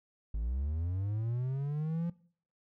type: linear sweep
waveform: triangle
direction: up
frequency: 50.2 to 173.3 Hz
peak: -29 dBFS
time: 0.34-2.1 s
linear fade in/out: 5 ms
effects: noise-tail reverb RT60 0.5 s tail -20 dB re dry